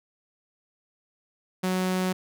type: tone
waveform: sawtooth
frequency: 185 Hz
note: F#3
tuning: in tune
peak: -20 dBFS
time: 1.63-2.13 s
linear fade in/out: 10 ms
effects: none